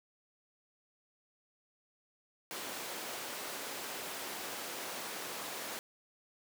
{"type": "high-pass noise", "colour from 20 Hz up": "pink", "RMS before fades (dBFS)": -42, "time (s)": [2.51, 5.79], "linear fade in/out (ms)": 0, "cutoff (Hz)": 370, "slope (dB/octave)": 12, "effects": []}